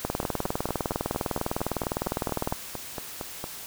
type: two click trains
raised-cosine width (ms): 1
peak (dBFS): -18 / -12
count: 15 / 50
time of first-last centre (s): 0.23-3.441 / 0.05-2.525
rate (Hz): 4.36 / 19.8
effects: white hiss -40 dBFS RMS until 3.66 s